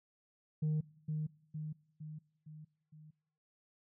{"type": "tone with echo", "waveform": "sine", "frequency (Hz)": 153.9, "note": "D#3", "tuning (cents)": -19, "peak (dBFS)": -28, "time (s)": [0.62, 0.81], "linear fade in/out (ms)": 10, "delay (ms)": 460, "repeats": 5, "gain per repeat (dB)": -5, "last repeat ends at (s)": 3.11, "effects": ["noise-tail reverb RT60 0.8 s tail -23 dB re dry", "tanh soft clip ceiling -29 dBFS"]}